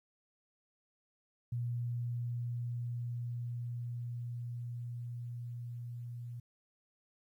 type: tone with level ramp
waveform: sine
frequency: 120 Hz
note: B2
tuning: 49 cents flat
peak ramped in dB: -33 to -41 dBFS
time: 1.52-6.4 s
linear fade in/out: 5 ms
effects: 12-bit